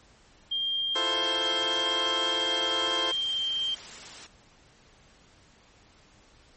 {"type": "tone with pitch glide", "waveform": "sine", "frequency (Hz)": [3198, 3150], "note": ["G7", "G7"], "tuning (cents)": [34, 8], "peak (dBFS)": -26, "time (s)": [0.51, 3.75], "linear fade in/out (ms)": 10, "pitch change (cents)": -26, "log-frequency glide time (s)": [2.93, 3.46]}
{"type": "chord", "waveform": "15% pulse", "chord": "F major seventh", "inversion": "third", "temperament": "equal", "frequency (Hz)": [329.6, 349.2, 440, 523.3], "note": ["E4", "F4", "A4", "C5"], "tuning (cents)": [0, 0, 0, 0], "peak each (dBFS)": [-32, -31, -28, -26], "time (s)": [0.95, 3.12], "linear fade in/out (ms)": 10}
{"type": "noise", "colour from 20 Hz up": "white", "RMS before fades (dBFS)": -43, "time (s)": [1.22, 4.27], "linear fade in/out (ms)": 10}
{"effects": ["pink hiss -58 dBFS RMS until 6.56 s", "MP3 32 kbps"]}